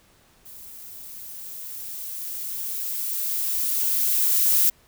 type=noise with level ramp; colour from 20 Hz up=violet; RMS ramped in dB=-43 to -18 dBFS; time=0.45-4.7 s; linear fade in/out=10 ms; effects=pink hiss -58 dBFS RMS until 4.87 s